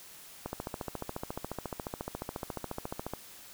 click train, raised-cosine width 1 ms, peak -21 dBFS, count 39, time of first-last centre 0.46-3.136 s, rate 14.2 Hz, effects white hiss -51 dBFS RMS until 3.53 s

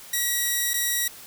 5% pulse tone with dropouts, 1920 Hz, B6, 49 cents flat, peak -12 dBFS, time 0.13-1.08 s, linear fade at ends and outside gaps 5 ms, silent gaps 0.735-0.739 s, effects white hiss -44 dBFS RMS until 1.26 s

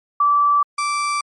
sine / 35% pulse tone pair in turn, 1160 / 1167.4 Hz, D6 / D6, -22 / -11 cents, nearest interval unison, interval 11 cents, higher second, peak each -12 / -17 dBFS, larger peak first, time 0.2-0.63 / 0.78-1.21 s, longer neither, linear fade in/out 5 ms, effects MP3 48 kbps

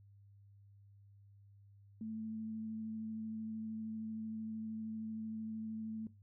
sine tone with vibrato, 220 Hz, A3, in tune, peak -40 dBFS, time 2.01-6.07 s, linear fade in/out 2 ms, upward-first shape sine, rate 13 Hz, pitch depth 11 cents each way, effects noise-tail reverb RT60 0.2 s tail -17 dB re dry + added 100 Hz sine -59 dBFS peak until 6.22 s

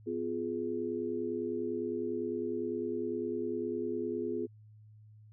sine chord, F diminished, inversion second, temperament just, 251.4 / 349.2 / 419.1 Hz, Cb4 / F4 / Ab4, +31 / 0 / +16 cents, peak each -38 / -36 / -36 dBFS, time 0.06-4.47 s, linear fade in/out 20 ms, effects added 107 Hz sine -53 dBFS peak until 5.32 s

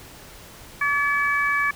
harmonic tone, 572 Hz, D5, 46 cents flat, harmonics 2 / 3 / 4, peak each -24 / -22 / -25 dBFS, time 0.81-1.71 s, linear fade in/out 5 ms, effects pink hiss -44 dBFS RMS until 1.75 s

